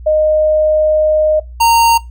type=tone pair in turn; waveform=sine / square; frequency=617 / 924.5 Hz; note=D#5 / A#5; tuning=-15 / -15 cents; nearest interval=perfect fifth; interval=700 cents; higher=second; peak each=-8 dBFS; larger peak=neither; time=0.06-1.4 / 1.6-1.98 s; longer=first; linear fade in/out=10 ms; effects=noise-tail reverb RT60 0.2 s tail -20 dB re dry + added 60 Hz sine -28 dBFS peak until 2.1 s